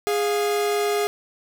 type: tone pair together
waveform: 45% pulse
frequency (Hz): 413.5 / 704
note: G#4 / F5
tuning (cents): -8 / +14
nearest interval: major sixth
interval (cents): 922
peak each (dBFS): -21 / -27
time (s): 0.07-1.07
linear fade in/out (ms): 0
effects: none